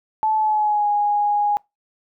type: tone with pitch glide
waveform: sine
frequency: 869 to 826.4 Hz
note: A5 to G#5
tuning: -22 to -9 cents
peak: -16 dBFS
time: 0.23-1.57 s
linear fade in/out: 0 ms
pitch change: -87 cents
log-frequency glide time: 0.36-0.88 s
effects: noise-tail reverb RT60 0.2 s tail -25 dB re dry